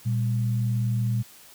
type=tone pair together; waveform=sine; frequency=118.45 / 199.2 Hz; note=A#2 / G3; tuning=+28 / +28 cents; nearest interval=major sixth; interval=900 cents; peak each=-22 / -32 dBFS; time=0.05-1.23 s; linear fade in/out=20 ms; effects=white hiss -50 dBFS RMS until 1.54 s